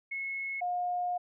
sine tone pair in turn, 2183 / 714.3 Hz, C#7 / F5, -27 / +39 cents, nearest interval octave + perfect fifth, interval 1934 cents, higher first, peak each -33 / -29 dBFS, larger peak second, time 0.11-0.61 / 0.61-1.18 s, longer second, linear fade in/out 10 ms, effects none

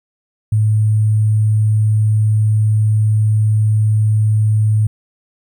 sine tone with sample-and-hold, 107.5 Hz, A2, 40 cents flat, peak -10 dBFS, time 0.52-4.87 s, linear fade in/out 5 ms, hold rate 8820 Hz, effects none

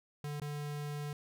square tone with dropouts, 146.83 Hz, D3, in tune, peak -38 dBFS, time 0.24-1.13 s, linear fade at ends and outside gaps 2 ms, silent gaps 0.4-0.417 s, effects none

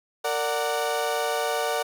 30% pulse chord, Bb augmented, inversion none, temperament equal with one note detuned, 459.5 / 587.3 / 740 Hz, Bb4 / D5 / F#5, -25 / 0 / 0 cents, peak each -26 dBFS, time 0.24-1.83 s, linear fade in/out 10 ms, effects none

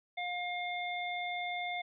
harmonic tone, 711 Hz, F5, 31 cents sharp, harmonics 1 / 3 / 5, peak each -37 / -38 / -44 dBFS, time 0.17-1.82 s, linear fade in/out 10 ms, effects none

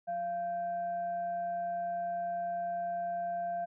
sine tone with frequency modulation, 690 Hz, F5, 21 cents flat, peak -32 dBFS, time 0.07-3.66 s, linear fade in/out 20 ms, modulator 870 Hz, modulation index 0.22, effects none

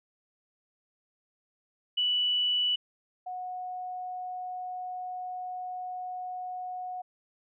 sine tone pair in turn, 2960 / 731.5 Hz, F#7 / F#5, 0 / -20 cents, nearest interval 2 octaves, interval 2420 cents, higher first, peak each -24 / -34 dBFS, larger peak first, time 1.97-2.76 / 3.26-7.02 s, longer second, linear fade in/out 10 ms, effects none

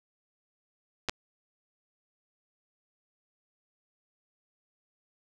clicks, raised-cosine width 0.2 ms, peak -12 dBFS, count 2, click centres 1.087 / 1.095 s, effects none

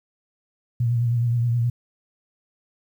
sine tone with vibrato, 118.8 Hz, A#2, 33 cents sharp, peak -18 dBFS, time 0.8-1.7 s, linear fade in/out 5 ms, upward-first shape triangle, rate 9.5 Hz, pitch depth 53 cents each way, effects 9-bit

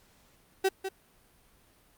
35% pulse tone with echo, 383.1 Hz, G4, 40 cents flat, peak -21 dBFS, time 0.64-0.69 s, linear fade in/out 10 ms, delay 200 ms, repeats 1, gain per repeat -9 dB, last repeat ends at 0.89 s, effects pink hiss -63 dBFS RMS until 1.97 s + Opus 48 kbps

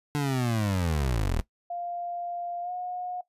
25% pulse linear sweep, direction down, 148.6 to 35 Hz, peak -21 dBFS, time 0.15-1.41 s, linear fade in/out 0 ms
sine tone with pitch glide, 698.5 to 722.3 Hz, F5 to F#5, 0 to -42 cents, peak -31 dBFS, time 1.7-3.21 s, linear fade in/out 5 ms, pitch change +58 cents, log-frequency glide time 2.62-2.71 s
effects noise-tail reverb RT60 0.1 s tail -17 dB re dry + resampled to 32000 Hz

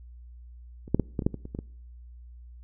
clicks, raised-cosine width 3 ms, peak -29 / -8 / -10 / -14 / -21 / -9 / -21 / -26 / -21 / -20 dBFS, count 10, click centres 0.879 / 0.946 / 0.997 / 1.192 / 1.222 / 1.265 / 1.343 / 1.454 / 1.549 / 1.589 s, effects noise-tail reverb RT60 0.7 s tail -25 dB re dry + added 60 Hz sine -44 dBFS peak until 2.63 s

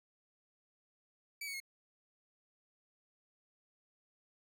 sawtooth tone with pitch steps, 2300 / 2229 / 2161 Hz, D7 / C#7 / C#7, -37 / +9 / -45 cents, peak -37 dBFS, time 1.41-1.602 s, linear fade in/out 5 ms, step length 64 ms, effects none

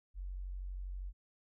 sine tone, 46.25 Hz, F#1, in tune, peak -39 dBFS, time 0.14-1.13 s, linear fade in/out 50 ms, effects none

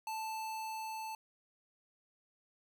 square tone with level ramp, 880 Hz, A5, in tune, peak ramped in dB -38 to -41 dBFS, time 0.07-1.15 s, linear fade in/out 2 ms, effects none

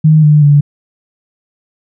sine tone with pitch steps, 155.56 / 150.17 / 144.98 Hz, D#3 / D3 / D3, 0 / +39 / -22 cents, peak -3 dBFS, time 0.04-0.61 s, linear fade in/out 10 ms, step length 190 ms, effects none

